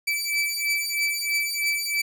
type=beating tone pair; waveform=sawtooth; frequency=2312 / 2315.1 Hz; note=D7 / D7; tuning=-28 / -25 cents; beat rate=3.1 Hz; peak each=-23 dBFS; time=0.07-2.02 s; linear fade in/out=10 ms; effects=none